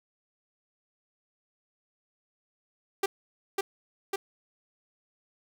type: tone with echo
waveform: sawtooth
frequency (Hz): 392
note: G4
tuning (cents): 0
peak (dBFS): -20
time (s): 3.03-3.06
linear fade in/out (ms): 5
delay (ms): 550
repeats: 2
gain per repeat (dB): -2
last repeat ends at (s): 4.16
effects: none